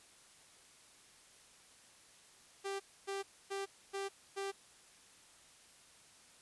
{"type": "tone bursts", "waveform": "sawtooth", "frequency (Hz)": 393.5, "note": "G4", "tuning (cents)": 7, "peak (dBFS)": -34, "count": 5, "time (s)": [2.64, 4.52], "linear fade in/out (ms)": 20, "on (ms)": 160, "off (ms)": 270, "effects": ["white hiss -62 dBFS RMS until 6.41 s", "resampled to 24000 Hz"]}